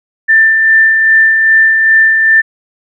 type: tone with tremolo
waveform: sine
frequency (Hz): 1781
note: A6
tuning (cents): +21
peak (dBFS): -3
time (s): 0.28-2.42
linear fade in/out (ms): 20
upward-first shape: sine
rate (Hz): 2.5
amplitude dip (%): 35
effects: none